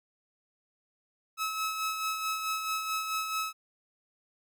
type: tone with tremolo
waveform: sawtooth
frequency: 1292 Hz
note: E6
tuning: 35 cents flat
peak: -25 dBFS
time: 1.37-3.53 s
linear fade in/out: 50 ms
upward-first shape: sine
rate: 4.6 Hz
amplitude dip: 45%
effects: none